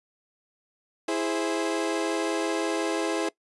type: chord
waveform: 30% pulse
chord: E augmented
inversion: none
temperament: equal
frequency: 329.6 / 415.3 / 523.3 Hz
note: E4 / G#4 / B#4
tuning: 0 / 0 / 0 cents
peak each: -25 / -28 / -30 dBFS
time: 1.08-3.29 s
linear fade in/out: 5 ms
effects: noise-tail reverb RT60 0.1 s tail -21 dB re dry + resampled to 24000 Hz